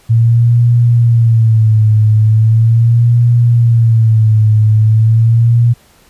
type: tone with vibrato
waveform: sine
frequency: 113.5 Hz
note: A#2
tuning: 46 cents flat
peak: -5 dBFS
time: 0.09-5.74 s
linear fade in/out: 20 ms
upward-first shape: sine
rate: 0.39 Hz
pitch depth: 87 cents each way
effects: pink hiss -47 dBFS RMS until 6.09 s + resampled to 32000 Hz